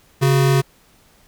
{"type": "tone pair together", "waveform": "square", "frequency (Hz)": [138, 368.1], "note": ["C#3", "F#4"], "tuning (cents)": [-7, -9], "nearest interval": "octave + perfect fourth", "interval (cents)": 1698, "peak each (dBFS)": [-14, -21], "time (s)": [0.21, 0.62], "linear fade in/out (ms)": 20, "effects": ["pink hiss -54 dBFS RMS until 1.27 s"]}